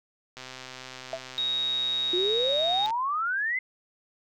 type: click train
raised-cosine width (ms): 0.2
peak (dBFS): -23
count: 328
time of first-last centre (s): 0.37-2.905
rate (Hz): 129
type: tone with exponential decay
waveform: sine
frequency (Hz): 659.3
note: E5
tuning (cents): 0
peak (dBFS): -25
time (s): 1.13-1.24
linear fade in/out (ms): 2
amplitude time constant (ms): 23
type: tone with pitch glide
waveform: sine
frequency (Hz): 3771 to 3736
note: A#7 to A#7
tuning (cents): +19 to +3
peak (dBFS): -25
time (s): 1.38-2.86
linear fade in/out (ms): 0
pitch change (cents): -16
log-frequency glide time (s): 2.43-2.7
type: exponential sweep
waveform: sine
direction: up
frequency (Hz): 345.9 to 2093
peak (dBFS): -25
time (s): 2.13-3.59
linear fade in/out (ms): 5
effects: none